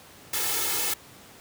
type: noise with comb filter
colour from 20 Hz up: white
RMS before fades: -27 dBFS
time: 0.33-0.94 s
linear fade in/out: 5 ms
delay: 2.3 ms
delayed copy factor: +0.95
effects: pink hiss -49 dBFS RMS until 1.4 s + high-pass 100 Hz 12 dB/octave